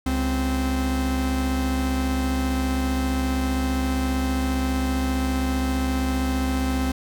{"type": "tone pair together", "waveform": "45% pulse", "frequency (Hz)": [68.7, 259.7], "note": ["C#2", "C4"], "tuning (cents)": [-15, -13], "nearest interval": "octave + major seventh", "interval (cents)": 2302, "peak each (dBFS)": [-24, -24], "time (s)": [0.06, 6.92], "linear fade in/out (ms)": 5, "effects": []}